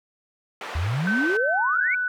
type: band-pass noise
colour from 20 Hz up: white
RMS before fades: -35 dBFS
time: 0.61-1.37 s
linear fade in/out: 2 ms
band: 430 to 1800 Hz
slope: 12 dB/octave
type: exponential sweep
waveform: sine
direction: up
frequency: 73.4 to 2343 Hz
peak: -22 dBFS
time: 0.75-1.95 s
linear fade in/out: 5 ms
type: tone with pitch glide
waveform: sine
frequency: 1530 to 1487.3 Hz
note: G6 to F#6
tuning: -42 to +9 cents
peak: -22 dBFS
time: 1.07-2.08 s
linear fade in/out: 2 ms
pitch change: -49 cents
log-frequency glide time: 1.5-1.68 s
effects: none